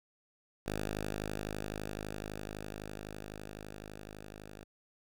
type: tone with level ramp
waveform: 5% pulse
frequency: 51.9 Hz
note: G#1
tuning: in tune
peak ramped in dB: -23 to -37 dBFS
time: 0.66-4.64 s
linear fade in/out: 5 ms
effects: none